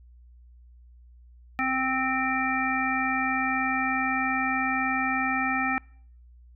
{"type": "harmonic tone", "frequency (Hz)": 261.6, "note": "C4", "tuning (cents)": 0, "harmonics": [1, 3, 5, 7, 9], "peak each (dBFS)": [-30, -30, -30, -30, -30], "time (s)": [1.59, 5.78], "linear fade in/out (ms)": 0, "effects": ["noise-tail reverb RT60 0.6 s tail -26 dB re dry", "added 60 Hz sine -49 dBFS peak until 6.55 s"]}